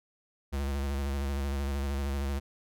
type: tone with vibrato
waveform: square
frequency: 69.5 Hz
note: C#2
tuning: 5 cents sharp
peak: -30 dBFS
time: 0.52-2.4 s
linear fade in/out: 20 ms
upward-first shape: square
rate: 13 Hz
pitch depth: 40 cents each way
effects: none